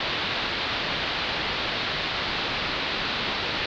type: low-pass noise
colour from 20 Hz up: white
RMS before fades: -28 dBFS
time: 0-3.66 s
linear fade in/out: 5 ms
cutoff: 4300 Hz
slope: 48 dB/octave
effects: none